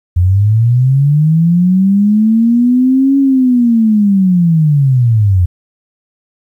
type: linear two-way sweep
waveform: sine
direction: up then down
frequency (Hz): 85.5 to 277.2 to 85.5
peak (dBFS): -6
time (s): 0.16-5.46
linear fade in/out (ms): 10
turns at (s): 3.18
effects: 8-bit